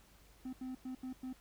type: tone bursts at uneven times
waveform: triangle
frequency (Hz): 257.5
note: C4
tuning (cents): -28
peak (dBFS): -38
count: 5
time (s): 0.45-0.53 / 0.61-0.75 / 0.85-0.95 / 1.03-1.13 / 1.23-1.33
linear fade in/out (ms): 5
effects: added 50 Hz sine -64 dBFS peak until 1.4 s + pink hiss -65 dBFS RMS until 1.4 s